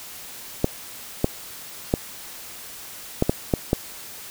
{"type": "clicks", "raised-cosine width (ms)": 2, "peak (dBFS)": -4, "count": 7, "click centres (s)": [0.644, 1.244, 1.939, 3.224, 3.295, 3.538, 3.731], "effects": ["white hiss -39 dBFS RMS until 4.3 s"]}